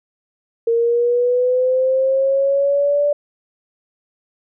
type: linear sweep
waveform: sine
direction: up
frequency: 460 to 585 Hz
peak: -13 dBFS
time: 0.67-3.13 s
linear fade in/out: 5 ms
effects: none